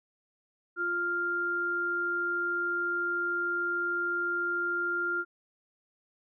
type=tone pair together; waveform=sine; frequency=349.2 / 1396.8 Hz; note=F4 / F6; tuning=0 / 0 cents; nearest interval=2 octaves; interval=2400 cents; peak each=-36 / -28 dBFS; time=0.76-5.25 s; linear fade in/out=50 ms; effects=none